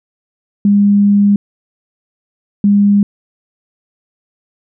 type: tone pair in turn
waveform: sine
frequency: 202.8 / 202.8 Hz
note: G#3 / G#3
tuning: -41 / -41 cents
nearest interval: unison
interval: 0 cents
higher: neither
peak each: -6 dBFS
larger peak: neither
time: 0.65-1.36 / 2.64-3.03 s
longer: first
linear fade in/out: 2 ms
effects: none